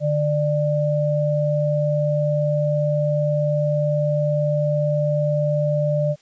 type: tone pair together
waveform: sine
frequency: 148.5 / 594 Hz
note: D3 / D5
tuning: +20 / +20 cents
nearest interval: 2 octaves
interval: 2400 cents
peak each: -20 dBFS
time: 0-6.16 s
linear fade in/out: 50 ms
effects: white hiss -57 dBFS RMS until 6.21 s + resampled to 16000 Hz